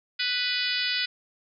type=harmonic tone; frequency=494.7 Hz; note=B4; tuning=3 cents sharp; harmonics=3 / 4 / 5 / 6 / 7 / 8 / 9 / 10; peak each=-33 / -33 / -33 / -33 / -33 / -33 / -33 / -33 dBFS; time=0.19-1.06 s; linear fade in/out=10 ms; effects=none